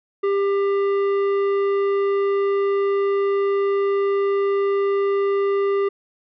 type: tone with tanh clipping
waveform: triangle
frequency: 397.6 Hz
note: G4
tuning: 25 cents sharp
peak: -19 dBFS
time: 0.23-5.89 s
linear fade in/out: 10 ms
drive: 15 dB
effects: none